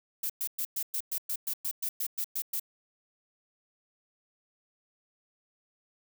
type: noise bursts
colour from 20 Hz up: violet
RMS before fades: -32 dBFS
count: 14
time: 0.23-2.598 s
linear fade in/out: 5 ms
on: 67 ms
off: 110 ms
effects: none